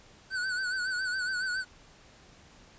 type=tone with vibrato; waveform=square; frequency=1500 Hz; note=F#6; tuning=23 cents sharp; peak=-30 dBFS; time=0.3-1.65 s; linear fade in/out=50 ms; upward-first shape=sine; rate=7.2 Hz; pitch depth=60 cents each way; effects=pink hiss -56 dBFS RMS until 2.78 s + resampled to 16000 Hz